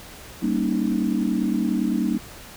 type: chord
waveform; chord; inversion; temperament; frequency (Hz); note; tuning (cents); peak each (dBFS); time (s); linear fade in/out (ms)
sine; Eb dominant seventh; first; equal with one note detuned; 196 / 233.1 / 281.1 / 311.1; G3 / Bb3 / Db4 / Eb4; 0 / 0 / +24 / 0; -25 / -24 / -27 / -26; 0.42-2.18; 10
effects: pink hiss -42 dBFS RMS until 2.56 s